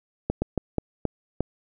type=slowing click train; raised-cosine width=2 ms; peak=-10 dBFS; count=6; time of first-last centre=0.3-1.406 s; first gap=120 ms; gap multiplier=1.31; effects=none